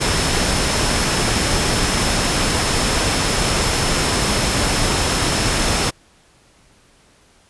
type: tone in noise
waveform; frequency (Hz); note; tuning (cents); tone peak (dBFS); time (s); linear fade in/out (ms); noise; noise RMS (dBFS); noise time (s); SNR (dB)
sine; 5274; E8; 0; -28; 0-5.91; 20; pink; -18; 0-5.91; -13
effects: pink hiss -53 dBFS RMS until 7.49 s + resampled to 24000 Hz